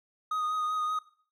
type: tone with vibrato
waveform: triangle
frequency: 1245 Hz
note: D#6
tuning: 1 cent sharp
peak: -26 dBFS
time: 0.31-0.99 s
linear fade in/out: 5 ms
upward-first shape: triangle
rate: 5.2 Hz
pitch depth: 24 cents each way
effects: noise-tail reverb RT60 0.5 s tail -17 dB re dry